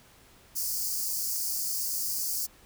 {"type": "high-pass noise", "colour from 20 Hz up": "white", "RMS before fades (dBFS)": -31, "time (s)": [0.55, 2.47], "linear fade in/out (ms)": 20, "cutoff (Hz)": 4500, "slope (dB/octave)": 96, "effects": ["pink hiss -57 dBFS RMS until 2.65 s"]}